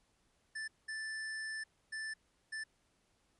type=tone bursts at uneven times; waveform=square; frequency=1760 Hz; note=A6; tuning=in tune; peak=-40 dBFS; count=4; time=0.55-0.68 / 0.88-1.64 / 1.92-2.14 / 2.52-2.64 s; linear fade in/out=10 ms; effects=pink hiss -75 dBFS RMS until 3.39 s + resampled to 24000 Hz